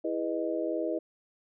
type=chord; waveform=sine; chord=E major seventh; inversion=none; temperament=just; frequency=329.6 / 412 / 494.4 / 618.1 Hz; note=E4 / G#4 / B4 / D#5; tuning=0 / -14 / +2 / -12 cents; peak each=-32 / -37 / -35 / -33 dBFS; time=0.04-0.99 s; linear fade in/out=10 ms; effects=none